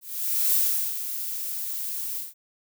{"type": "noise with ADSR envelope", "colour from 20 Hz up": "violet", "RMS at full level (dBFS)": -21, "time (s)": [0.01, 2.34], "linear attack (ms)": 530, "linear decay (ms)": 400, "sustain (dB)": -10, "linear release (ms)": 170, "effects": []}